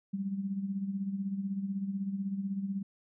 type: tone with tremolo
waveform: sine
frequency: 196 Hz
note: G3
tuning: in tune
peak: -29 dBFS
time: 0.13-2.83 s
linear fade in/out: 10 ms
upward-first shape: sine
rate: 16 Hz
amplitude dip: 60%
effects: none

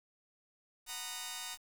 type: chord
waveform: 5% pulse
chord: B major seventh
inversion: second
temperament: just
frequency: 740.8 / 926 / 987.8 / 1234.7 Hz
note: F#5 / A#5 / B5 / D#6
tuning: +2 / -12 / 0 / -14 cents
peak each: -36 / -34 / -38 / -36 dBFS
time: 0.86-1.58 s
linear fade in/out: 50 ms
effects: 9-bit

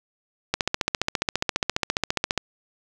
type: click train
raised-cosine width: 0.2 ms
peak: -4 dBFS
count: 28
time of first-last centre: 0.54-2.377 s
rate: 14.7 Hz
effects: none

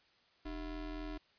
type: ring-modulated tone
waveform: square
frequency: 171.9 Hz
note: F3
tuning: 27 cents flat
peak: -38 dBFS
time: 0.45-1.18 s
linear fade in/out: 10 ms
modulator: 130 Hz
effects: white hiss -69 dBFS RMS until 1.38 s + resampled to 11025 Hz

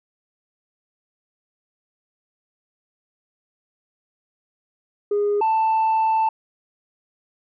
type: tone pair in turn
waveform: sine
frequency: 411.1 / 884.8 Hz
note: G#4 / A5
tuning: -18 / +9 cents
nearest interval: octave + minor second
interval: 1327 cents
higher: second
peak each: -16 / -14 dBFS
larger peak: second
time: 5.11-5.41 / 5.41-6.29 s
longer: second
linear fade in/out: 5 ms
effects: tanh soft clip ceiling -15 dBFS

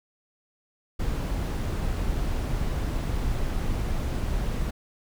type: noise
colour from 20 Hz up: brown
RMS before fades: -27 dBFS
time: 0.99-4.71 s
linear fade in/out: 10 ms
effects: none

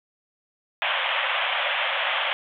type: band-pass noise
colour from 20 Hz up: white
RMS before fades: -25 dBFS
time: 0.82-2.33 s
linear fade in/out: 0 ms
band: 530 to 3400 Hz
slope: 96 dB/octave
effects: none

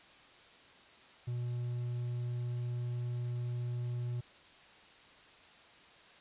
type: tone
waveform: triangle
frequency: 121.3 Hz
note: B2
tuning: 31 cents flat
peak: -32 dBFS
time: 1.27-4.21 s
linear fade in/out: 10 ms
effects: white hiss -58 dBFS RMS until 6.2 s + resampled to 8000 Hz

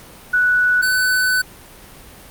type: tone pair in turn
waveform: sine / square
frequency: 1478 / 1504.7 Hz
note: F#6 / F#6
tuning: -2 / +29 cents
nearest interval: unison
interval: 31 cents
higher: second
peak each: -12 / -15 dBFS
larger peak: first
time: 0.33-0.82 / 0.82-1.42 s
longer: second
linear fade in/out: 10 ms
effects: pink hiss -41 dBFS RMS until 2.3 s + Opus 48 kbps

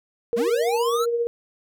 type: tone with tremolo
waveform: sine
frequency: 470.7 Hz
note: A#4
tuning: 17 cents sharp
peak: -18 dBFS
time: 0.33-1.27 s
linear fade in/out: 0 ms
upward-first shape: triangle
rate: 15 Hz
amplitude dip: 50%
type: linear sweep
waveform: square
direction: up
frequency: 185 to 1377 Hz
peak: -25 dBFS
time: 0.36-1.06 s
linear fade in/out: 20 ms
effects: none

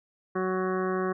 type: harmonic tone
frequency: 186.2 Hz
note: F#3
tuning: 11 cents sharp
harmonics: 1 / 2 / 3 / 4 / 6 / 7 / 8 / 9 / 10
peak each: -32 / -28 / -38 / -38 / -34 / -42 / -40 / -43 / -45 dBFS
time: 0.35-1.13 s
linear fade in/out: 10 ms
effects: none

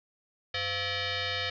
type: tone with frequency modulation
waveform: sine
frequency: 698.5 Hz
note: F5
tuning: in tune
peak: -29 dBFS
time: 0.54-1.5 s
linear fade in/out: 5 ms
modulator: 605 Hz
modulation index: 6.2
effects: none

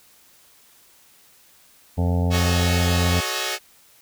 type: harmonic tone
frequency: 87.7 Hz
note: F2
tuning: 8 cents sharp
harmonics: 1 / 2 / 3 / 5 / 6 / 7 / 8 / 9 / 10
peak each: -19 / -25 / -29 / -33 / -35 / -36 / -37 / -38 / -39 dBFS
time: 1.97-3.21 s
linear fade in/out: 20 ms
type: chord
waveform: 5% pulse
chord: D# half-diminished seventh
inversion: first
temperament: equal with one note detuned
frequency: 370 / 430.9 / 554.4 / 622.3 Hz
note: F#4 / A4 / C#5 / D#5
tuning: 0 / -36 / 0 / 0 cents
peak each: -18 dBFS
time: 2.3-3.59 s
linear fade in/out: 50 ms
effects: white hiss -54 dBFS RMS until 4.01 s

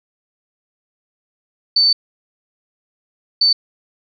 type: tone bursts at uneven times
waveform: sine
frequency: 4533 Hz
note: C#8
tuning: 38 cents sharp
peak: -10 dBFS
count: 2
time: 1.76-1.93 / 3.41-3.53 s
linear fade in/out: 5 ms
effects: none

